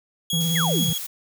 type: tone with tremolo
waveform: sawtooth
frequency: 3322 Hz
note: G#7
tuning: in tune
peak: -19 dBFS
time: 0.3-0.98 s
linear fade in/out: 2 ms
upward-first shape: triangle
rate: 4.3 Hz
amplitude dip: 40%
type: tone with vibrato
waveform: triangle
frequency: 164.81 Hz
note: E3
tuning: in tune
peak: -20 dBFS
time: 0.33-0.93 s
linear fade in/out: 2 ms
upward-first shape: sine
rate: 17 Hz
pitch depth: 54 cents each way
type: noise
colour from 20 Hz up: blue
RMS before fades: -32 dBFS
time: 0.4-1.07 s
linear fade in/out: 10 ms
type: exponential sweep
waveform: sine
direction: down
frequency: 2256 to 105.3 Hz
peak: -24 dBFS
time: 0.55-0.91 s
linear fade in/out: 10 ms
effects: none